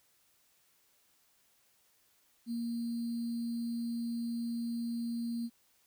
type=tone with sample-and-hold; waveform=sine; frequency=234.1 Hz; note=A#3; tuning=8 cents sharp; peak=-33 dBFS; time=2.46-5.5 s; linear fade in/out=50 ms; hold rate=4410 Hz; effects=white hiss -70 dBFS RMS until 5.86 s